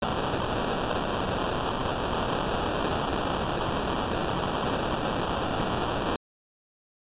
violet noise with sample-and-hold, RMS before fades -28 dBFS, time 0.02-6.16 s, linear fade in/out 2 ms, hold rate 2100 Hz, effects resampled to 8000 Hz

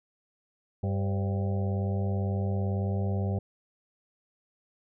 harmonic tone with a mistuned harmonic, 98 Hz, G2, in tune, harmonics 1 / 2 / 4 / 5 / 6 / 7 / 8, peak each -27 / -33 / -39 / -41 / -43 / -44 / -45 dBFS, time 0.83-3.39 s, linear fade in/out 5 ms, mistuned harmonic 5, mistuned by +66 cents, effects none

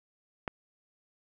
click, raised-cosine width 0.5 ms, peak -17 dBFS, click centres 0.478 s, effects none

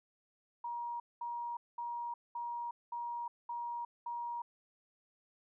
sine tone bursts, 949 Hz, A#5, 31 cents sharp, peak -37 dBFS, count 7, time 0.64-4.42 s, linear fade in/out 5 ms, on 360 ms, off 210 ms, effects none

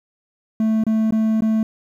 triangle tone with dropouts, 220 Hz, A3, in tune, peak -13 dBFS, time 0.6-1.63 s, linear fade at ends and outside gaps 2 ms, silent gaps 0.838-0.866 / 1.108-1.123 / 1.407-1.421 s, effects 9-bit

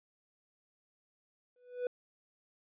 triangle tone with exponential growth, 493.9 Hz, B4, in tune, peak -27 dBFS, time 1.56-1.87 s, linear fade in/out 2 ms, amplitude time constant 66 ms, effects resampled to 8000 Hz

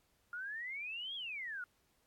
sine exponential two-way sweep, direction up then down, 1396.9 to 3373 to 1396.9 Hz, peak -40 dBFS, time 0.33-1.64 s, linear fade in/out 2 ms, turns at 1.15 s, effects pink hiss -75 dBFS RMS until 2.06 s + AAC 64 kbps

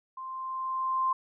sine tone with level ramp, 1046.5 Hz, C6, in tune, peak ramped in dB -37 to -23 dBFS, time 0.17-1.13 s, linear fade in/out 5 ms, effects none

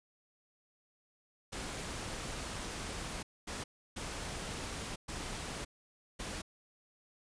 pink noise bursts at uneven times, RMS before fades -41 dBFS, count 5, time 1.52-3.23 / 3.47-3.64 / 3.96-4.96 / 5.08-5.65 / 6.19-6.42 s, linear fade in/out 10 ms, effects resampled to 22050 Hz

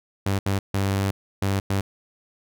sawtooth tone bursts at uneven times, 98 Hz, G2, in tune, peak -17 dBFS, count 5, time 0.26-0.39 / 0.46-0.59 / 0.74-1.11 / 1.42-1.6 / 1.7-1.81 s, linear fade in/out 5 ms, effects none

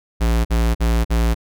square tone bursts, 57.2 Hz, A#1, 32 cents flat, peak -15 dBFS, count 4, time 0.2-1.347 s, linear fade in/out 20 ms, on 250 ms, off 49 ms, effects none

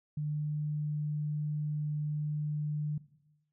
sine tone, 149.9 Hz, D3, 36 cents sharp, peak -31 dBFS, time 0.17-2.98 s, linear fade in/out 5 ms, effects noise-tail reverb RT60 0.9 s tail -17 dB re dry

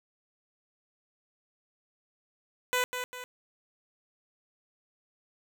10% pulse tone with echo, 499.2 Hz, B4, 19 cents sharp, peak -17 dBFS, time 2.73-2.84 s, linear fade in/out 0 ms, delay 200 ms, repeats 2, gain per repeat -7 dB, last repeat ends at 3.24 s, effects none

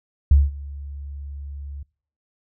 sine tone with ADSR envelope, 70.7 Hz, C#2, 35 cents sharp, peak -8 dBFS, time 0.31-1.83 s, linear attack 4 ms, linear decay 190 ms, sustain -23 dB, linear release 5 ms, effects noise-tail reverb RT60 0.5 s tail -26 dB re dry

